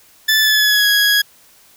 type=tone with pitch glide; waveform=20% pulse; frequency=1749 to 1662.3 Hz; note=A6 to G#6; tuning=-11 to +1 cents; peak=-6 dBFS; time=0.28-1.22 s; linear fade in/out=10 ms; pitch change=-88 cents; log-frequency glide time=0.4-0.87 s; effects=white hiss -49 dBFS RMS until 1.76 s